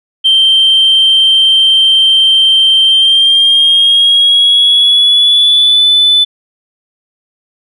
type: tone with pitch glide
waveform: sine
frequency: 3136 to 3500 Hz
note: G7 to A7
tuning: 0 to -10 cents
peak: -3 dBFS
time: 0.24-6.25 s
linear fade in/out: 20 ms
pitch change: +190 cents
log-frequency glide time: 2.85-5.86 s
effects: tanh soft clip ceiling -1 dBFS